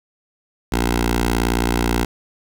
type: tone with notch filter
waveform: 10% pulse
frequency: 58.8 Hz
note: A#1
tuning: 16 cents sharp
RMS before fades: -19 dBFS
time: 0.72-2.05 s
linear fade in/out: 5 ms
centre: 140 Hz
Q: 1.1
effects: none